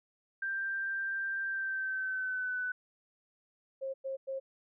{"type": "tone with pitch glide", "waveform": "sine", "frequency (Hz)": [1578, 1497.2], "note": ["G6", "F#6"], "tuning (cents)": [11, 20], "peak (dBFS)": -32, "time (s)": [0.42, 2.72], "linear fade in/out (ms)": 5, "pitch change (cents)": -91, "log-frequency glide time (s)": [1.45, 2.58]}
{"type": "tone bursts", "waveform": "sine", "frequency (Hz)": 536, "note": "C5", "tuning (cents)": 42, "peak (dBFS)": -34, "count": 3, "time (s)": [3.81, 4.4], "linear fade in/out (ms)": 20, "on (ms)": 130, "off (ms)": 100}
{"effects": []}